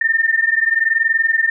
sine tone pair together, 1798.1 / 1819 Hz, A6 / A#6, +37 / -43 cents, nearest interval unison, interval 20 cents, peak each -16 dBFS, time 0.01-1.5 s, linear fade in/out 5 ms, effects none

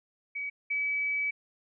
sine tone pair in turn, 2271 / 2288 Hz, C#7 / D7, +41 / -46 cents, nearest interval unison, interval 13 cents, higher second, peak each -32 / -27 dBFS, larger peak second, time 0.35-0.5 / 0.7-1.31 s, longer second, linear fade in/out 10 ms, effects none

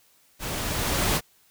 pink noise with level ramp, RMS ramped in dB -32 to -22 dBFS, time 0.39-1.21 s, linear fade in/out 50 ms, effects white hiss -61 dBFS RMS until 1.5 s

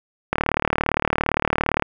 click train, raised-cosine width 0.5 ms, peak -3 dBFS, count 57, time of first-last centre 0.33-1.823 s, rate 37.5 Hz, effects none

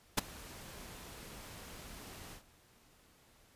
pink noise with ADSR envelope, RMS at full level -26 dBFS, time 0.17-2.43 s, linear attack 13 ms, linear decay 14 ms, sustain -24 dB, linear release 100 ms, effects pink hiss -65 dBFS RMS until 3.55 s + resampled to 32000 Hz

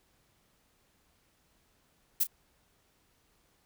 violet noise with echo, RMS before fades -26 dBFS, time 2.2-2.24 s, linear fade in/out 10 ms, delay 32 ms, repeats 1, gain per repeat -14 dB, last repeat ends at 2.272 s, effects pink hiss -70 dBFS RMS until 3.65 s

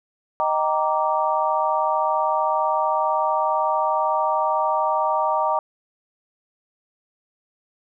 sine chord, Eb major seventh, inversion none, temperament just, 622.3 / 777.8 / 933.4 / 1166.7 Hz, Eb5 / G5 / Bb5 / D6, 0 / -14 / +2 / -12 cents, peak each -24 / -25 / -22 / -25 dBFS, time 0.4-5.59 s, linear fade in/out 0 ms, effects none

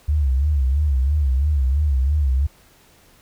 sine tone with vibrato, 69.9 Hz, C#2, 15 cents sharp, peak -15 dBFS, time 0.08-2.47 s, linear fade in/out 10 ms, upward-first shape sine, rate 3 Hz, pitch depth 150 cents each way, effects pink hiss -53 dBFS RMS until 3.21 s

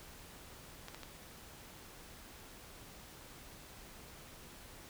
clicks, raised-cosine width 0.2 ms, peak -29 dBFS, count 3, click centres 0.884 / 0.946 / 1.033 s, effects pink hiss -54 dBFS RMS until 4.89 s

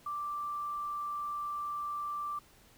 sine tone with quantisation, 1174.7 Hz, D6, in tune, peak -34 dBFS, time 0.06-2.39 s, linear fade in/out 5 ms, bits 10, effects pink hiss -61 dBFS RMS until 2.77 s

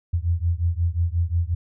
sine beating tone pair, 83 / 88.6 Hz, E2 / F2, +12 / +25 cents, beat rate 5.6 Hz, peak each -22 / -23 dBFS, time 0.13-1.55 s, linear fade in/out 10 ms, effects none

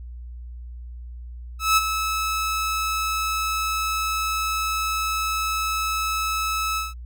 sawtooth tone with ADSR envelope, 1300 Hz, E6, 24 cents flat, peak -10 dBFS, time 1.59-6.94 s, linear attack 180 ms, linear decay 27 ms, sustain -9 dB, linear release 170 ms, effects added 60 Hz sine -34 dBFS peak until 7.05 s

